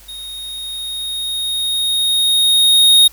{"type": "tone with level ramp", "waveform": "square", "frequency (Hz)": 3727, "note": "A#7", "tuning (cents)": -1, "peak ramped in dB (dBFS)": [-29, -6], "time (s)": [0.08, 3.08], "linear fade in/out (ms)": 10, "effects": ["added 50 Hz sine -44 dBFS peak until 3.12 s", "white hiss -44 dBFS RMS until 3.12 s"]}